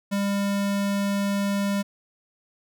square tone, 200 Hz, G3, 35 cents sharp, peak -23 dBFS, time 0.11-1.83 s, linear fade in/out 20 ms, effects none

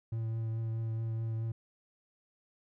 triangle tone with vibrato, 112.8 Hz, A2, 44 cents sharp, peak -30 dBFS, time 0.12-1.52 s, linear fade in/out 5 ms, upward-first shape triangle, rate 4.7 Hz, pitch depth 16 cents each way, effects none

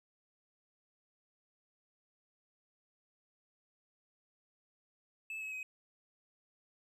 triangle tone with pitch steps, 2616 / 2571 / 2527 Hz, E7 / E7 / D#7, -14 / -44 / +26 cents, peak -38 dBFS, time 5.3-5.63 s, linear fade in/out 2 ms, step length 110 ms, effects none

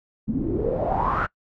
pink noise with low-pass filter sweep, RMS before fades -24 dBFS, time 0.27-1.27 s, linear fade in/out 20 ms, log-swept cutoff 210 to 1500 Hz, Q 7.7, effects noise-tail reverb RT60 0.1 s tail -22 dB re dry

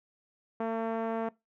5% pulse tone with low-pass filter, 225.8 Hz, A3, 45 cents sharp, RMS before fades -32 dBFS, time 0.6-1.29 s, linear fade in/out 5 ms, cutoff 680 Hz, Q 0.92, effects noise-tail reverb RT60 0.2 s tail -21 dB re dry

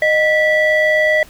triangle ring-modulated tone, 672 Hz, E5, 33 cents sharp, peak -6 dBFS, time 0.02-1.23 s, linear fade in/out 2 ms, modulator 1290 Hz, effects pink hiss -43 dBFS RMS until 1.29 s

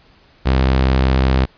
sawtooth tone, 65.41 Hz, C2, in tune, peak -8 dBFS, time 0.45-1.46 s, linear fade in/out 20 ms, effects pink hiss -51 dBFS RMS until 1.57 s + resampled to 11025 Hz

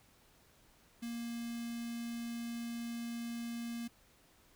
square tone with notch filter, 234.3 Hz, A#3, 9 cents sharp, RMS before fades -41 dBFS, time 1.02-3.88 s, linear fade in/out 10 ms, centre 860 Hz, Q 0.55, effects pink hiss -66 dBFS RMS until 4.55 s

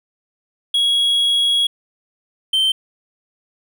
triangle tone pair in turn, 3322 / 3115 Hz, G#7 / G7, 0 / -12 cents, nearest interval minor second, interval 112 cents, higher first, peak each -12 dBFS, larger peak neither, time 0.74-1.67 / 2.53-2.72 s, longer first, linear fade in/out 5 ms, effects none

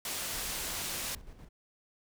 white low-pass noise, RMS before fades -37 dBFS, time 0.05-1.15 s, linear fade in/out 2 ms, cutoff 12000 Hz, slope 12 dB/octave
brown noise with tremolo, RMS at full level -47 dBFS, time 0.33-1.49 s, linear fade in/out 10 ms, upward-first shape square, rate 8.5 Hz, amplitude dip 50%
effects none

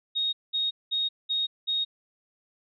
sine tone bursts, 3736 Hz, A#7, 3 cents sharp, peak -24 dBFS, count 5, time 0.15-1.85 s, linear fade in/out 20 ms, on 180 ms, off 200 ms, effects none

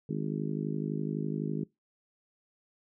harmonic tone, 51.91 Hz, G#1, in tune, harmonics 3 / 4 / 5 / 6 / 7 / 8, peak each -34 / -36 / -38 / -40 / -41 / -42 dBFS, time 0.09-1.64 s, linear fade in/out 5 ms, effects noise-tail reverb RT60 0.2 s tail -23 dB re dry

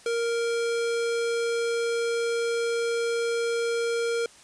square tone, 466.2 Hz, A#4, in tune, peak -25 dBFS, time 0.06-4.26 s, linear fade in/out 2 ms, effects white hiss -52 dBFS RMS until 4.43 s + resampled to 22050 Hz

